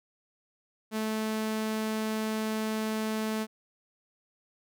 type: tone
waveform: sawtooth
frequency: 218.1 Hz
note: A3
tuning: 15 cents flat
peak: -25 dBFS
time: 0.91-3.47 s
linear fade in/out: 50 ms
effects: none